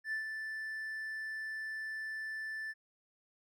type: tone with ADSR envelope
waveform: triangle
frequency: 1760 Hz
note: A6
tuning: in tune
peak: -30 dBFS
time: 0.04-2.74 s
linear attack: 84 ms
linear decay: 110 ms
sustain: -6 dB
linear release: 37 ms
effects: tanh soft clip ceiling -28 dBFS